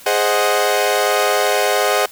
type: chord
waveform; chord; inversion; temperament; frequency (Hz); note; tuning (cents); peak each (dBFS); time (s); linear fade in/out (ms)
sawtooth; Ab dominant seventh; none; equal; 415.3 / 523.3 / 622.3 / 740; Ab4 / C5 / Eb5 / Gb5; 0 / 0 / 0 / 0; -16; 0.06-2.06; 5
effects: white hiss -41 dBFS RMS until 2.11 s